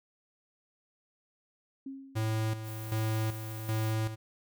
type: tone with exponential decay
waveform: sine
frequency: 270.3 Hz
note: C#4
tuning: 44 cents flat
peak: -36 dBFS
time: 1.86-2.55 s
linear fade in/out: 5 ms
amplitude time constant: 150 ms
type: tone with tremolo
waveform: square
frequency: 110 Hz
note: A2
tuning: in tune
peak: -29 dBFS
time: 2.15-4.16 s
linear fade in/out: 20 ms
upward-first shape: square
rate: 1.3 Hz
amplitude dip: 65%
type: noise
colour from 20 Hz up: violet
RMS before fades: -48 dBFS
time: 2.63-3.96 s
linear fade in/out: 50 ms
effects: none